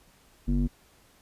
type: tone with low-pass filter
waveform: square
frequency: 48.13 Hz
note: G1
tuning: 31 cents flat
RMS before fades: -25 dBFS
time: 0.47-0.68 s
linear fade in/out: 20 ms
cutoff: 240 Hz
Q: 4.2
effects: pink hiss -60 dBFS RMS until 1.21 s + resampled to 32000 Hz